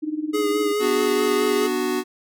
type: tone with tremolo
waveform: sine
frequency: 306.4 Hz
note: D#4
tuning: 27 cents flat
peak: -20 dBFS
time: 0.02-0.73 s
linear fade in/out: 20 ms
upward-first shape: sine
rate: 19 Hz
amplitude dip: 80%
type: tone with vibrato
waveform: square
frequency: 415.3 Hz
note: G#4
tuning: in tune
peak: -21 dBFS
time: 0.33-1.68 s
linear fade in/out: 20 ms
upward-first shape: sine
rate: 4.7 Hz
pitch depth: 23 cents each way
type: chord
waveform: square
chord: B minor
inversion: none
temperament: just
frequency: 246.9 / 296.3 / 370.4 Hz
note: B3 / D4 / F#4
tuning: 0 / +15 / +2 cents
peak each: -28 / -28 / -24 dBFS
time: 0.79-2.04 s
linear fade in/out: 50 ms
effects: none